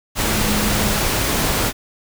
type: tone in noise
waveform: sine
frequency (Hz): 210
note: G#3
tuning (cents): +19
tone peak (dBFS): -23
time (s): 0.26-1.02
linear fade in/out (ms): 50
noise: pink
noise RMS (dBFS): -19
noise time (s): 0.15-1.73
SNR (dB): -7
effects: none